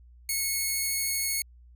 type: tone with vibrato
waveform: 5% pulse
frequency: 2194 Hz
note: C#7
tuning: 18 cents flat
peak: -17 dBFS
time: 0.29-1.42 s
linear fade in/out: 2 ms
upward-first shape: triangle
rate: 13 Hz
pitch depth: 9 cents each way
effects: added 60 Hz sine -50 dBFS peak until 1.75 s